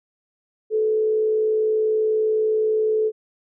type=tone with frequency modulation; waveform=sine; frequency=434.1 Hz; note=A4; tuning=23 cents flat; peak=-17 dBFS; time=0.7-3.12 s; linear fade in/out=50 ms; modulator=59.6 Hz; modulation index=0.26; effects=none